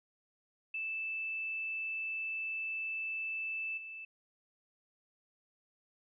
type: tone with level steps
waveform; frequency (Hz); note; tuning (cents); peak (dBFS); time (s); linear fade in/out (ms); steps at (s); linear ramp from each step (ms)
sine; 2637; E7; 0; -35 / -43; 0.74-4.05; 5; 3.77; 10
effects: none